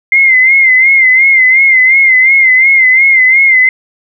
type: tone with vibrato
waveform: sine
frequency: 2093 Hz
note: C7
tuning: in tune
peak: -3 dBFS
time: 0.12-3.69 s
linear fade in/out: 2 ms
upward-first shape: sine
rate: 2.8 Hz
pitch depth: 67 cents each way
effects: none